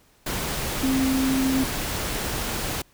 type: tone in noise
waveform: sine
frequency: 264.4 Hz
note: C4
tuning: 18 cents sharp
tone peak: -20 dBFS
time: 0.83-1.64 s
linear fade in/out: 5 ms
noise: pink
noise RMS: -28 dBFS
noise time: 0.26-2.82 s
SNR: +5 dB
effects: pink hiss -59 dBFS RMS until 2.93 s